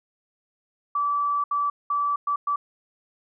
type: tone bursts at uneven times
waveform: sine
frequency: 1156 Hz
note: D6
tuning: 28 cents flat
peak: -21 dBFS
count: 5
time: 0.95-1.44 / 1.51-1.7 / 1.9-2.16 / 2.27-2.36 / 2.47-2.56 s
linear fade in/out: 5 ms
effects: none